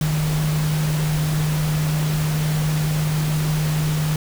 sine tone in noise, 153.3 Hz, D#3, 25 cents flat, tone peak -18 dBFS, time 0.01-4.16 s, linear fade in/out 2 ms, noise pink, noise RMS -29 dBFS, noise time 0.01-4.16 s, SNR +8 dB, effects none

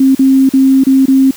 sine tone with dropouts, 267 Hz, C4, 35 cents sharp, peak -4 dBFS, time 0-1.31 s, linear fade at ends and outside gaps 5 ms, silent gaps 0.15-0.192 / 0.492-0.536 / 0.838-0.867 / 1.057-1.081 s, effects white hiss -33 dBFS RMS until 1.36 s

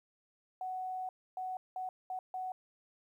sine tone bursts at uneven times, 744 Hz, F#5, 9 cents sharp, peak -36 dBFS, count 5, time 0.61-1.09 / 1.37-1.57 / 1.76-1.89 / 2.1-2.19 / 2.34-2.52 s, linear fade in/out 2 ms, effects 12-bit

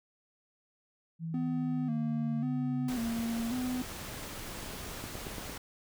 sine exponential sweep, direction down, 164.81 to 138.59 Hz, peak -34 dBFS, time 1.19-2.92 s, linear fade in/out 50 ms
triangle tone with vibrato, 240.8 Hz, B3, 44 cents flat, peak -29 dBFS, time 1.34-3.82 s, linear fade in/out 2 ms, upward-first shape square, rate 0.92 Hz, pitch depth 77 cents each way
pink noise, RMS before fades -42 dBFS, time 2.88-5.58 s, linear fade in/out 5 ms
click train, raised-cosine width 2 ms, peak -27 dBFS, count 5, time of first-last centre 5.04-5.497 s, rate 8.76 Hz
effects none

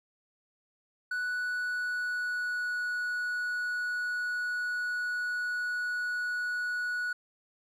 triangle tone with pitch glide, 1480 to 1466.4 Hz, F#6 to F#6, 0 to -16 cents, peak -28 dBFS, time 1.11-7.13 s, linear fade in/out 5 ms, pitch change -16 cents, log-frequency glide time 1.24-2.81 s, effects none

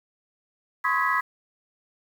sine tone cluster, 1013 / 1089 / 1269 / 1665 / 1960 Hz, B5 / C#6 / D#6 / G#6 / B6, +44 / -31 / +34 / +4 / -14 cents, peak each -27 dBFS, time 0.84-1.21 s, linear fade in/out 10 ms, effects tanh soft clip ceiling -10 dBFS + 8-bit

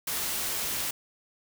white noise, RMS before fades -31 dBFS, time 0.07-0.91 s, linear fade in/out 5 ms, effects none

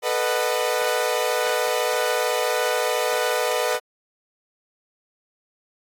sawtooth chord, B dominant seventh, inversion third, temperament equal with one note detuned, 440 / 493.9 / 611.2 / 740 Hz, A4 / B4 / D#5 / F#5, 0 / 0 / -31 / 0 cents, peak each -24 / -20 / -22 / -25 dBFS, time 0.02-3.8 s, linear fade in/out 50 ms, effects AAC 64 kbps

